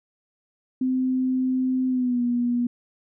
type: tone with pitch glide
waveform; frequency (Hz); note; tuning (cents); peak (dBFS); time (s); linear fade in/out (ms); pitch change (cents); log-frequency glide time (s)
sine; 257.7 to 241.8; C4 to B3; -26 to -36; -20; 0.81-2.67; 5; -110; 1.88-2.22
effects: none

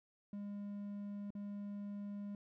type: tone with dropouts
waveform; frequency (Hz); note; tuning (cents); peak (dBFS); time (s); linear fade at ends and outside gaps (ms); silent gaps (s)
triangle; 203.3; G#3; -37; -40; 0.33-2.35; 2; 1.305-1.351
effects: none

